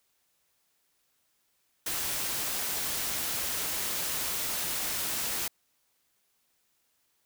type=noise; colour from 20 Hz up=white; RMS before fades=-32 dBFS; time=1.86-5.48 s; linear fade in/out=5 ms; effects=white hiss -73 dBFS RMS until 7.25 s